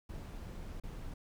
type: noise with dropouts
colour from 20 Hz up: brown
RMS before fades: -44 dBFS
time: 0.09-1.14 s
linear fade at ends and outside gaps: 5 ms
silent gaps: 0.8-0.835 s
effects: none